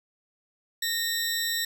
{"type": "tone pair together", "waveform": "20% pulse", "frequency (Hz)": [1844, 3950], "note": ["A#6", "B7"], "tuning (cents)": [-19, 0], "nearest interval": "octave + minor second", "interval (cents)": 1319, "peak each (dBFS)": [-24, -23], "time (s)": [0.82, 1.65], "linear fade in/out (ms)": 5, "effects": []}